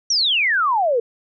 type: exponential sweep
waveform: sine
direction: down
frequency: 5890 to 449.2 Hz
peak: -15 dBFS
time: 0.1-1 s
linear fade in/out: 5 ms
effects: none